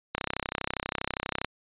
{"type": "click train", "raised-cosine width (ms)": 0.3, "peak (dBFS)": -12, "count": 43, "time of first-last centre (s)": [0.15, 1.446], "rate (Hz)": 32.4, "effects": ["resampled to 8000 Hz"]}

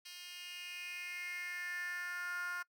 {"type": "tone with high-pass filter sweep", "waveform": "10% pulse", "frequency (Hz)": 355, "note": "F4", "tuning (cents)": 28, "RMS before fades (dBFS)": -43, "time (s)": [0.05, 2.63], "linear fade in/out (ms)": 10, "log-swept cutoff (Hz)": [3400, 1300], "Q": 5.6, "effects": ["noise-tail reverb RT60 0.1 s tail -24 dB re dry"]}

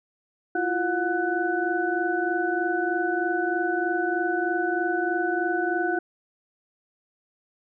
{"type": "tone cluster", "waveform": "sine", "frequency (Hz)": [334.5, 357.7, 722, 1494], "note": ["E4", "F4", "F#5", "F#6"], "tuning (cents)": [25, 41, -43, 16], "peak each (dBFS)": -28, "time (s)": [0.55, 5.99], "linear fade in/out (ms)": 5, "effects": []}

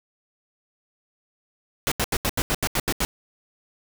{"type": "noise bursts", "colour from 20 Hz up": "pink", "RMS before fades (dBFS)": -23, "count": 10, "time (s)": [1.87, 3.05], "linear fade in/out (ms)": 0, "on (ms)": 46, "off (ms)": 80, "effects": []}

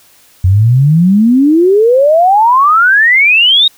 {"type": "exponential sweep", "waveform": "sine", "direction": "up", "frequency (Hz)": [88.6, 3803], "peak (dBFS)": -4, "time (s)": [0.44, 3.68], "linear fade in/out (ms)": 5, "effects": ["white hiss -45 dBFS RMS until 3.77 s"]}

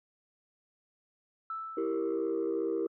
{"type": "tone with exponential decay", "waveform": "sine", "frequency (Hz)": 1318.5, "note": "E6", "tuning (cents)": 0, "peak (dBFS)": -33, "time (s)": [1.5, 2.88], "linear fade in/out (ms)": 2, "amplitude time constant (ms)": 300}
{"type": "chord", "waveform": "sine", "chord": "E diminished", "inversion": "none", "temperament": "equal", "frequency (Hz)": [329.6, 392, 466.2], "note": ["E4", "G4", "Bb4"], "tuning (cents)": [0, 0, 0], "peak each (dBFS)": -32, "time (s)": [1.77, 2.87], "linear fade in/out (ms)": 5}
{"effects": ["tanh soft clip ceiling -24 dBFS"]}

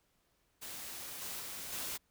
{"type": "noise with level steps", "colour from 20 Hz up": "white", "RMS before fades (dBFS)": [-45, -42, -44, -40], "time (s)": [0.61, 1.98], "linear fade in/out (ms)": 20, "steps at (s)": [1.21, 1.39, 1.72], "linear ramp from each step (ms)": 10, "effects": ["pink hiss -75 dBFS RMS until 2.1 s"]}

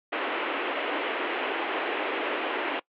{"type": "band-pass noise", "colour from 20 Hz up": "pink", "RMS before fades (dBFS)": -30, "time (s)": [0.12, 2.8], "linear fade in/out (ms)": 10, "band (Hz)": [290, 3100], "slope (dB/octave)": 48, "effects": ["noise-tail reverb RT60 0.1 s tail -22 dB re dry"]}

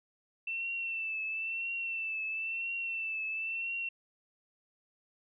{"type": "tone with vibrato", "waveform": "sine", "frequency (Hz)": 2675, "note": "E7", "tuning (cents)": 25, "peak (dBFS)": -33, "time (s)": [0.47, 3.89], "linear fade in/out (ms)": 5, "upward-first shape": "triangle", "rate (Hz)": 0.99, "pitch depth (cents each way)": 50, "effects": []}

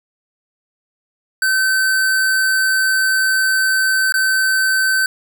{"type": "tone with dropouts", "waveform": "square", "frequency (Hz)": 1537, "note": "G6", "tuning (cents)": -35, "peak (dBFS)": -14, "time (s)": [1.42, 5.06], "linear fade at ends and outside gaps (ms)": 2, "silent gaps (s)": [4.123, 4.14], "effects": []}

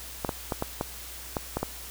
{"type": "clicks", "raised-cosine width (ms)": 1, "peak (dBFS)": -13, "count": 8, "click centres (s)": [0.248, 0.292, 0.522, 0.624, 0.811, 1.368, 1.57, 1.63], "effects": ["added 60 Hz sine -46 dBFS peak until 1.9 s", "white hiss -42 dBFS RMS until 1.9 s"]}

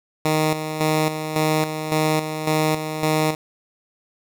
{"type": "tone with tremolo", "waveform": "10% pulse", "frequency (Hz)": 155.56, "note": "D#3", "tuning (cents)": 0, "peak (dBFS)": -9, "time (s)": [0.25, 3.35], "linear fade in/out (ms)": 2, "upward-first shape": "square", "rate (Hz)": 1.8, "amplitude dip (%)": 60, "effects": []}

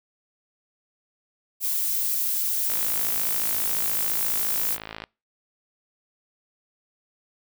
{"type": "noise", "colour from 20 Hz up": "violet", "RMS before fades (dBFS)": -25, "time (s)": [1.6, 4.78], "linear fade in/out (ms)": 50}
{"type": "click train", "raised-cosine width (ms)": 0.3, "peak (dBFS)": -18, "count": 128, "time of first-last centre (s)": [2.7, 5.039], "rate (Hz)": 54.3}
{"effects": ["noise-tail reverb RT60 0.3 s tail -26 dB re dry"]}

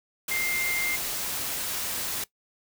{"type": "tone in noise", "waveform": "sine", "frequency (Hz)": 2100, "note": "C7", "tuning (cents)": 6, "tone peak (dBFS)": -27, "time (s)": [0.31, 0.96], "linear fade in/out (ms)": 5, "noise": "white", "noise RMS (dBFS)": -31, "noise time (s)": [0.28, 2.24], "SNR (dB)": 1, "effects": ["noise-tail reverb RT60 0.1 s tail -19 dB re dry"]}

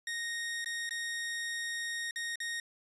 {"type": "tone with dropouts", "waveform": "sawtooth", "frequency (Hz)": 1862, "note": "A#6", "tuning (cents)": -2, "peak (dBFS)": -31, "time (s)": [0.07, 2.6], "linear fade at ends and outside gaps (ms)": 2, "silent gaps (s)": [[0.645, 0.659], [0.893, 0.908], [2.11, 2.159], [2.357, 2.402]], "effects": ["resampled to 24000 Hz"]}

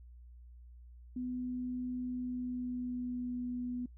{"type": "tone with pitch glide", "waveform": "sine", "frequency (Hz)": [250.1, 246.5], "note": ["B3", "B3"], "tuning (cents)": [22, -3], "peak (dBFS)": -35, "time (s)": [1.16, 3.86], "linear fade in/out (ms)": 5, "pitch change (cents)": -25, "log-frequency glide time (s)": [2.06, 3.4], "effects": ["noise-tail reverb RT60 0.1 s tail -21 dB re dry", "added 60 Hz sine -51 dBFS peak until 3.97 s"]}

